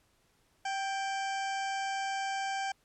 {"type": "harmonic tone with a mistuned harmonic", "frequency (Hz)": 779, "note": "G5", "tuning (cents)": -11, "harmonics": [1, 2, 3, 4, 6, 7, 8, 9, 10], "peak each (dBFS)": [-33, -39, -43, -45, -49, -50, -51, -52, -53], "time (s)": [0.65, 2.72], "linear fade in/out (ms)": 5, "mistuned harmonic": 2, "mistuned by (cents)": 32, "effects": ["pink hiss -70 dBFS RMS until 2.84 s", "low-pass 12000 Hz 12 dB/octave"]}